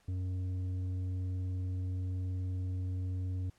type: tone with tanh clipping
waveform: sine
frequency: 92.1 Hz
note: F#2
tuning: 7 cents flat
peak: -34 dBFS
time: 0.08-3.5 s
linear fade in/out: 5 ms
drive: 7 dB
effects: pink hiss -69 dBFS RMS until 3.58 s + low-pass 10000 Hz 12 dB/octave